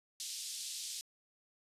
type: band-pass noise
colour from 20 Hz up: pink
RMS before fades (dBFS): -43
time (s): 0.2-1.01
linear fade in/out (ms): 0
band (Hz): 3700 to 10000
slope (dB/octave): 24
effects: resampled to 32000 Hz